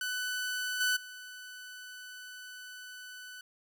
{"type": "tone with level steps", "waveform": "sawtooth", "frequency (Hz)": 1497, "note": "F#6", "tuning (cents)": 20, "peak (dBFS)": [-29, -23, -41], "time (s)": [0.01, 3.41], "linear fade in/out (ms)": 2, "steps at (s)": [0.8, 0.96], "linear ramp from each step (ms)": 10, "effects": []}